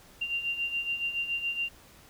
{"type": "beating tone pair", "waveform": "sine", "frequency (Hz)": [2773, 2780.1], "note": ["F7", "F7"], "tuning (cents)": [-13, -9], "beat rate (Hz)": 7.1, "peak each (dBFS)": [-36, -30], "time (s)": [0.21, 1.69], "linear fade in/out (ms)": 10, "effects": ["pink hiss -55 dBFS RMS until 2.09 s"]}